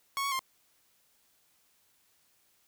sawtooth tone with pitch steps, 1104 / 1116 / 1057 Hz, C#6 / C#6 / C6, -7 / +11 / +17 cents, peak -26 dBFS, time 0.17-0.392 s, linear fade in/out 0 ms, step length 74 ms, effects white hiss -69 dBFS RMS until 2.67 s

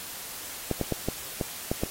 clicks, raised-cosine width 2 ms, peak -13 dBFS, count 7, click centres 0.713 / 0.813 / 0.923 / 1.086 / 1.412 / 1.715 / 1.835 s, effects white hiss -39 dBFS RMS until 1.9 s + AAC 48 kbps

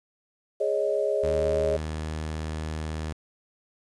sine chord, Ab suspended fourth, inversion none, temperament equal, 415.3 / 554.4 / 622.3 Hz, Ab4 / Db5 / Eb5, 0 / 0 / 0 cents, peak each -27 dBFS, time 0.6-1.77 s, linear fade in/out 10 ms
sawtooth tone with pitch glide, 77.6 to 78.18 Hz, D#2 to D#2, -4 to +9 cents, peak -26 dBFS, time 1.23-3.13 s, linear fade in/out 10 ms, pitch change +13 cents, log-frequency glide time 1.43-2.37 s
effects resampled to 22050 Hz + 9-bit

